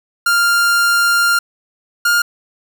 45% pulse tone pair in turn, 1396.9 / 1412.3 Hz, F6 / F6, 0 / +19 cents, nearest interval unison, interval 19 cents, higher second, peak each -11 dBFS, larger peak neither, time 0.26-1.39 / 2.05-2.22 s, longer first, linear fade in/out 5 ms, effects none

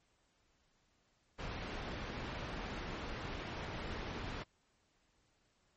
pink low-pass noise, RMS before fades -43 dBFS, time 1.38-4.44 s, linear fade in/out 20 ms, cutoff 3200 Hz, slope 12 dB/octave, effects pink hiss -75 dBFS RMS until 5.76 s + MP3 32 kbps

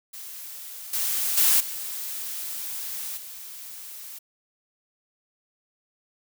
blue noise with level steps, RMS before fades -39 / -26 / -19 / -33 / -40 dBFS, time 0.13-4.19 s, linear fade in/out 10 ms, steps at 0.93 / 1.37 / 1.6 / 3.17 s, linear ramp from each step 5 ms, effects none

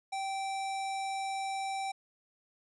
square tone, 778 Hz, G5, 13 cents flat, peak -34 dBFS, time 0.12-1.92 s, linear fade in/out 10 ms, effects resampled to 24000 Hz

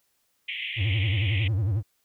pink band-pass noise, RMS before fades -33 dBFS, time 0.48-1.48 s, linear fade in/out 5 ms, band 2000 to 3300 Hz, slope 96 dB/octave
triangle tone with vibrato, 102.3 Hz, G#2, 26 cents flat, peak -20 dBFS, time 0.76-1.83 s, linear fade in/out 50 ms, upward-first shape sine, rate 11 Hz, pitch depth 210 cents each way
effects white hiss -71 dBFS RMS until 2.04 s

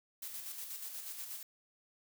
blue noise with tremolo, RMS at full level -43 dBFS, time 0.22-1.43 s, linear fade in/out 5 ms, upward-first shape square, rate 8.3 Hz, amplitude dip 40%, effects none

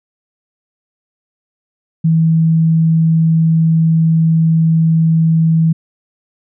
sine tone, 162.2 Hz, E3, 28 cents flat, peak -8 dBFS, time 2.04-5.73 s, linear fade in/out 10 ms, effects none

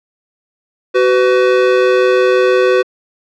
square tone pair together, 375.9 / 501.8 Hz, F#4 / B4, +27 / +28 cents, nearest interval perfect fourth, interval 501 cents, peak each -12 / -12 dBFS, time 0.94-2.83 s, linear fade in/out 20 ms, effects low-pass 3000 Hz 12 dB/octave

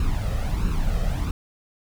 brown noise with flanger, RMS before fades -23 dBFS, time 0-1.31 s, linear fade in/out 2 ms, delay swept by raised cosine 0.74 to 1.62 ms, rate 1.5 Hz, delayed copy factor +0.7, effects none

